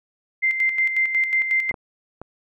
sine tone with tremolo, 2086 Hz, C7, 6 cents flat, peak -16 dBFS, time 0.42-1.72 s, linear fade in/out 20 ms, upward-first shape square, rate 5.5 Hz, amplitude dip 55%
clicks, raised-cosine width 1 ms, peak -21 dBFS, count 3, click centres 1.712 / 1.742 / 2.216 s
effects none

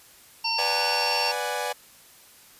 harmonic tone, 909 Hz, A#5, 44 cents flat, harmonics 1 / 3 / 5 / 6, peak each -29 / -29 / -29 / -29 dBFS, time 0.44-1.32 s, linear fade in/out 10 ms
sawtooth chord, G# half-diminished seventh, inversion first, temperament equal, 493.9 / 587.3 / 740 / 830.6 Hz, B4 / D5 / F#5 / G#5, 0 / 0 / 0 / 0 cents, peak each -29 / -29 / -30 / -27 dBFS, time 0.58-1.73 s, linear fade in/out 10 ms
effects white hiss -52 dBFS RMS until 2.59 s + resampled to 32000 Hz

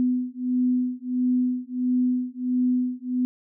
sine beating tone pair, 249.8 / 251.3 Hz, B3 / B3, +20 / +30 cents, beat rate 1.5 Hz, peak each -24 dBFS, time 0-3.25 s, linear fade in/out 0 ms, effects none

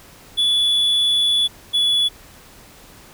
triangle tone pair in turn, 3433 / 3416 Hz, A7 / G#7, -43 / +48 cents, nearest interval unison, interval 9 cents, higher first, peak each -13 dBFS, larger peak neither, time 0.37-1.48 / 1.73-2.09 s, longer first, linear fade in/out 20 ms, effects pink hiss -45 dBFS RMS until 3.13 s

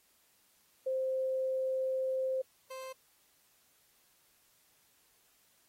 sine / 30% pulse tone pair in turn, 523.3 / 523.3 Hz, C5 / C5, 0 / 0 cents, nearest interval unison, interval 0 cents, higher neither, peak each -30 / -39 dBFS, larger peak first, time 0.86-2.42 / 2.7-2.93 s, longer first, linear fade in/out 10 ms, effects white hiss -69 dBFS RMS until 5.68 s + AAC 48 kbps

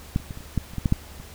clicks, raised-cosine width 5 ms, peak -9 / -30 / -21 / -26 / -29 / -10 / -27 / -16 / -8 / -6 / -27 dBFS, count 11, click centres 0.161 / 0.2 / 0.308 / 0.374 / 0.406 / 0.577 / 0.736 / 0.783 / 0.858 / 0.924 / 1.2 s, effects added 73 Hz sine -45 dBFS peak until 1.34 s + pink hiss -45 dBFS RMS until 1.34 s

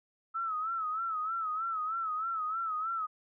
sine tone with vibrato, 1300 Hz, E6, 24 cents flat, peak -31 dBFS, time 0.34-3.07 s, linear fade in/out 20 ms, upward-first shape sine, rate 3.2 Hz, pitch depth 83 cents each way, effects none

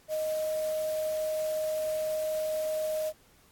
sine tone in noise, 622.3 Hz, D#5, in tune, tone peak -28 dBFS, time 0.08-3.13 s, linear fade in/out 50 ms, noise white, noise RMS -45 dBFS, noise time 0.08-3.13 s, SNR +14 dB, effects pink hiss -61 dBFS RMS until 3.51 s + AAC 64 kbps

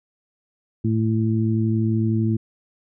harmonic tone, 110.9 Hz, A2, 14 cents sharp, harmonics 1 / 2 / 3, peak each -20 / -22 / -26 dBFS, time 0.84-2.37 s, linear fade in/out 10 ms, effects none

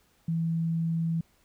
sine tone, 164.81 Hz, E3, in tune, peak -25 dBFS, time 0.28-1.21 s, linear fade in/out 5 ms, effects pink hiss -66 dBFS RMS until 1.44 s

